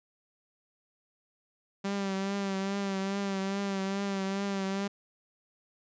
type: tone with vibrato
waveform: sawtooth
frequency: 196 Hz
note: G3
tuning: in tune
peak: -26 dBFS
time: 1.84-4.88 s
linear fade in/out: 10 ms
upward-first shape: triangle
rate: 2.4 Hz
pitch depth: 43 cents each way
effects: resampled to 16000 Hz